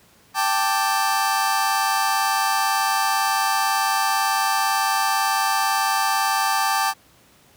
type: chord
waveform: sawtooth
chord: G suspended second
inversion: none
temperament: just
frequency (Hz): 784 / 882 / 1176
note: G5 / A5 / D6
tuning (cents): 0 / +4 / +2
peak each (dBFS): -19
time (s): 0.34-6.94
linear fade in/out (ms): 50
effects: pink hiss -54 dBFS RMS until 7.56 s + high-pass 80 Hz 12 dB/octave